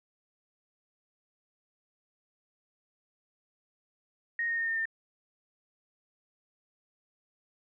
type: tone with pitch steps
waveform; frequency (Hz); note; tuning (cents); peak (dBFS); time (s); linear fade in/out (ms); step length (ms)
sine; 1864.7 / 1849.7 / 1834.8 / 1820 / 1805.3; A#6 / A#6 / A#6 / A#6 / A6; 0 / -14 / -28 / -42 / +44; -28; 4.39-4.855; 2; 93
effects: none